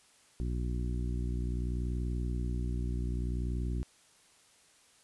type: harmonic tone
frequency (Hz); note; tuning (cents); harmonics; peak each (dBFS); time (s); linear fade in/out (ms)
60.6; B1; -32; 1 / 2 / 3 / 4 / 5 / 6; -32 / -38 / -42 / -44 / -46 / -48; 0.4-3.83; 0
effects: white hiss -63 dBFS RMS until 5.03 s + resampled to 24000 Hz